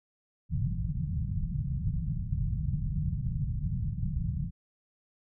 white low-pass noise, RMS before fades -31 dBFS, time 0.49-4.51 s, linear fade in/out 50 ms, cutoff 170 Hz, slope 48 dB/octave, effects none

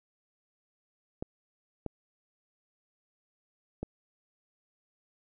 clicks, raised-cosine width 2 ms, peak -21 dBFS, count 3, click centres 1.225 / 1.863 / 3.83 s, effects none

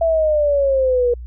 sine exponential sweep, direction down, 668 to 477.5 Hz, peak -13 dBFS, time 0.01-1.14 s, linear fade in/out 5 ms, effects added 60 Hz sine -29 dBFS peak until 1.26 s

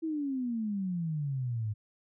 sine exponential sweep, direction down, 329.6 to 103.3 Hz, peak -30 dBFS, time 0.02-1.74 s, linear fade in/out 20 ms, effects none

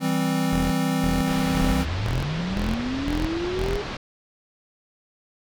square chord, C major, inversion first, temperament equal, 164.81 / 196 / 261.6 Hz, E3 / G3 / C4, 0 / 0 / 0 cents, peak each -26 / -28 / -25 dBFS, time 0-1.86 s, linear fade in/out 50 ms
sawtooth tone bursts, 42.6 Hz, F1, 42 cents flat, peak -21 dBFS, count 7, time 0.52-3.77 s, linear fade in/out 10 ms, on 190 ms, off 320 ms
pink low-pass noise, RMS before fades -32 dBFS, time 1.27-3.97 s, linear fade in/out 5 ms, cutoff 4700 Hz, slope 24 dB/octave
sine linear sweep, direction up, 32.8 to 415.3 Hz, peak -25 dBFS, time 1.61-3.82 s, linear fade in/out 10 ms
effects none

